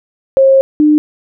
sine tone pair in turn, 537 / 301.4 Hz, C5 / D4, +45 / +45 cents, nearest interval minor seventh, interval 1000 cents, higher first, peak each -4 / -5 dBFS, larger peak first, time 0.37-0.61 / 0.8-0.98 s, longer first, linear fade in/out 0 ms, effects none

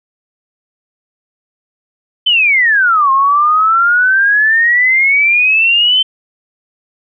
sine exponential two-way sweep, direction down then up, 3101 to 1062 to 3101 Hz, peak -7 dBFS, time 2.26-6.03 s, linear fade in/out 10 ms, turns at 3.11 s, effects none

